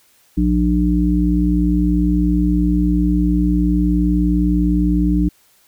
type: harmonic tone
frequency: 59.9 Hz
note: A#1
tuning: 48 cents sharp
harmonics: 1 / 3 / 5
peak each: -17 / -17 / -17 dBFS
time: 0.37-5.29 s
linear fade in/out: 10 ms
effects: white hiss -55 dBFS RMS until 5.67 s